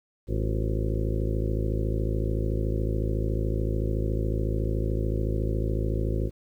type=harmonic tone with a mistuned harmonic; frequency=53.8 Hz; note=A1; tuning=38 cents flat; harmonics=1 / 2 / 3 / 4 / 5 / 6 / 7 / 8 / 9 / 10; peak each=-27 / -29 / -36 / -37 / -38 / -36 / -36 / -41 / -39 / -41 dBFS; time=0.27-6.31 s; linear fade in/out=50 ms; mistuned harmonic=6; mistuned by=+100 cents; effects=10-bit